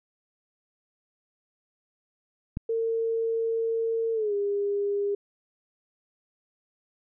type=click; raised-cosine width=5 ms; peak=-18 dBFS; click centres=2.571 s
type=tone with pitch glide; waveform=sine; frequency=454.3 to 404.7 Hz; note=A#4 to G#4; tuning=-45 to -45 cents; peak=-24 dBFS; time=2.69-5.15 s; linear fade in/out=5 ms; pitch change=-200 cents; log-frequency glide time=4.13-4.34 s
effects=none